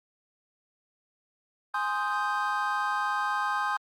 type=chord; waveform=triangle; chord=Ab major seventh; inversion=none; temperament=equal; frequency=830.6 / 1046.5 / 1244.5 / 1568 Hz; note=Ab5 / C6 / Eb6 / G6; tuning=0 / 0 / 0 / 0 cents; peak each=-30 dBFS; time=1.74-3.77 s; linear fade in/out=5 ms; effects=Opus 32 kbps